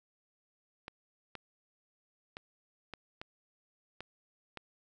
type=clicks; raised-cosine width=0.3 ms; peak=-26 dBFS; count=7; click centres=0.881 / 1.353 / 2.369 / 2.937 / 3.215 / 4.006 / 4.573 s; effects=none